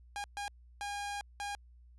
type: tone bursts at uneven times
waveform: sawtooth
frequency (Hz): 813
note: G#5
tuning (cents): -37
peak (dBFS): -33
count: 4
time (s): 0.16-0.24 / 0.37-0.48 / 0.81-1.21 / 1.4-1.55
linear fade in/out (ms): 0
effects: added 60 Hz sine -55 dBFS peak until 1.98 s + resampled to 24000 Hz